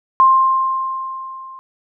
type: tone with level ramp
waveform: sine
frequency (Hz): 1055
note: C6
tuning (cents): +14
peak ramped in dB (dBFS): -6 to -33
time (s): 0.2-1.59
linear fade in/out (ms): 0
effects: none